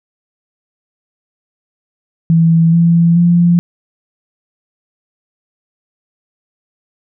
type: tone with pitch steps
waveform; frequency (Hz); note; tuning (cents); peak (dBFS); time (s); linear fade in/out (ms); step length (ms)
sine; 164.81 / 168.76 / 172.8; E3 / E3 / F3; 0 / +41 / -18; -6; 2.3-3.59; 0; 430
effects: none